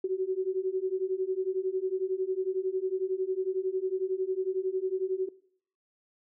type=beating tone pair; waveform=sine; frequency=370.3 / 381.3 Hz; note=F#4 / G4; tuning=+1 / -48 cents; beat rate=11 Hz; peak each=-30 dBFS; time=0.04-5.29 s; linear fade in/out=5 ms; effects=noise-tail reverb RT60 0.6 s tail -20 dB re dry